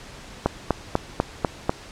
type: click train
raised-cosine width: 1 ms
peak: -4 dBFS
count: 6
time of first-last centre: 0.46-1.695 s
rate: 4.05 Hz
effects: pink hiss -42 dBFS RMS until 1.91 s + low-pass 7000 Hz 12 dB/octave